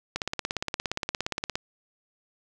click train, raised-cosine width 0.2 ms, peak -11 dBFS, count 25, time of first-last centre 0.16-1.555 s, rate 17.2 Hz, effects none

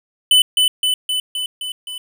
square tone with echo, 3006 Hz, F#7, 27 cents sharp, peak -9 dBFS, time 0.31-0.42 s, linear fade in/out 2 ms, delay 260 ms, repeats 6, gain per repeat -3 dB, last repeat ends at 1.98 s, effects 8-bit

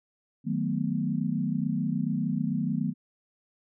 sine chord, B dominant seventh, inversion first, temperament equal, 155.56 / 185 / 220 / 246.9 Hz, D#3 / F#3 / A3 / B3, 0 / 0 / 0 / 0 cents, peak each -31 dBFS, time 0.44-2.94 s, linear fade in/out 50 ms, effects none

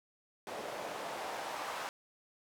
white noise with band-pass filter sweep, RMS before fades -41 dBFS, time 0.47-1.89 s, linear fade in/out 0 ms, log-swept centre 510 to 900 Hz, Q 1.5, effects none

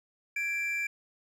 triangle tone pair together, 1664.1 / 2349 Hz, G#6 / D7, +3 / 0 cents, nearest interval tritone, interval 597 cents, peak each -37 / -28 dBFS, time 0.36-0.87 s, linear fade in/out 5 ms, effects none

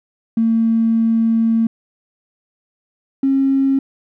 triangle tone pair in turn, 226.5 / 270.8 Hz, A#3 / C#4, -50 / -40 cents, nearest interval minor third, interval 310 cents, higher second, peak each -8 dBFS, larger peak neither, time 0.37-1.67 / 3.23-3.79 s, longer first, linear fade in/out 5 ms, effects tanh soft clip ceiling -10 dBFS

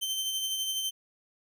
sawtooth tone with tremolo, 3103 Hz, G7, 18 cents flat, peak -25 dBFS, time 0.01-0.91 s, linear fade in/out 20 ms, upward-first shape sine, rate 12 Hz, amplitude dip 35%, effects none

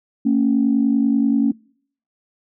sine tone pair together, 226.9 / 277.2 Hz, A#3 / C#4, -47 / 0 cents, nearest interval minor third, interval 347 cents, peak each -16 dBFS, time 0.25-1.52 s, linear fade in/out 10 ms, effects noise-tail reverb RT60 0.6 s tail -26 dB re dry + tanh soft clip ceiling -6 dBFS

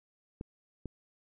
clicks, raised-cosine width 3 ms, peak -26 dBFS, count 2, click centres 0.411 / 0.857 s, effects none

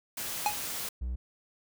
white noise, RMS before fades -36 dBFS, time 0.17-0.89 s, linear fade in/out 5 ms
square tone with exponential decay, 837 Hz, G#5, 13 cents sharp, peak -22 dBFS, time 0.46-0.58 s, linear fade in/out 1 ms, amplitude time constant 26 ms
triangle tone, 61.74 Hz, B1, in tune, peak -29 dBFS, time 1.01-1.16 s, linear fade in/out 10 ms
effects none

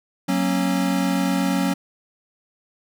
square chord, F# major, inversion none, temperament equal with one note detuned, 185 / 233.1 / 272.9 Hz, F#3 / A#3 / C#4, 0 / 0 / -27 cents, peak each -23 / -28 / -23 dBFS, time 0.28-1.74 s, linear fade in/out 10 ms, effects none

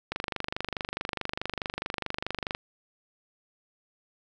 click train, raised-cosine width 0.3 ms, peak -14 dBFS, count 61, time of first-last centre 0.12-2.549 s, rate 24.7 Hz, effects none

